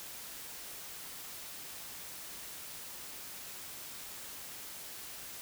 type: silence
effects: white hiss -46 dBFS RMS until 5.41 s